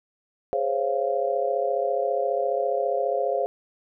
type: chord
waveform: sine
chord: Db major seventh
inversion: second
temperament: just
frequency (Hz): 415.8 / 519.7 / 554.4 / 693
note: Ab4 / C5 / Db5 / F5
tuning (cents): +2 / -12 / 0 / -14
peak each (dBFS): -29 / -27 / -27 / -27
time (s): 0.53-3.46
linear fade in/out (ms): 0
effects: none